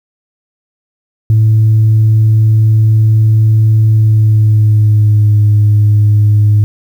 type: tone with pitch glide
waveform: sine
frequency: 109.5 to 104.92 Hz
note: A2 to G#2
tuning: -8 to +18 cents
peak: -3 dBFS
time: 1.3-6.64 s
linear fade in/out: 0 ms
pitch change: -74 cents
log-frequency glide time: 3.88-5.4 s
effects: tanh soft clip ceiling -2 dBFS + 7-bit